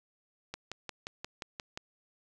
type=click train; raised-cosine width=0.2 ms; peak=-21 dBFS; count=8; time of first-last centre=0.54-1.775 s; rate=5.67 Hz; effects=none